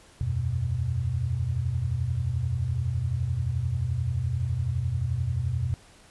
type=chord; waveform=sine; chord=E suspended second; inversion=none; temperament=equal with one note detuned; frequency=80.9 / 92.5 / 123.47 Hz; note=E2 / F#2 / B2; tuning=-32 / 0 / 0 cents; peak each=-31 / -30 / -27 dBFS; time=0.21-5.74 s; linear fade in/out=0 ms; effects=pink hiss -54 dBFS RMS until 6.1 s + resampled to 24000 Hz